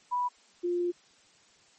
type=tone pair in turn; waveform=sine; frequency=984 / 351.2 Hz; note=B5 / F4; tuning=-7 / +10 cents; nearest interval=octave + tritone; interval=1783 cents; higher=first; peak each=-26 dBFS; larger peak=neither; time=0.11-0.29 / 0.63-0.92 s; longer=second; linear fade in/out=20 ms; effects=white hiss -61 dBFS RMS until 1.78 s + MP3 32 kbps